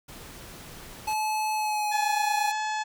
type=noise; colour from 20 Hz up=pink; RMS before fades=-44 dBFS; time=0.08-1.14 s; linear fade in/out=10 ms
type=tone with pitch glide; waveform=square; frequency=861 to 829.3 Hz; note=A5 to G#5; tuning=-38 to -3 cents; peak=-26 dBFS; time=1.07-2.52 s; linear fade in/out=10 ms; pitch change=-65 cents; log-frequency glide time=1.54-2.05 s
type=harmonic tone; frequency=858 Hz; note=A5; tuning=44 cents flat; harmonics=1 / 2 / 3 / 4 / 5 / 6 / 7 / 8 / 9; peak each=-28 / -34 / -39 / -43 / -43 / -48 / -47 / -45 / -50 dBFS; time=1.91-2.84 s; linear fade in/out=20 ms
effects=none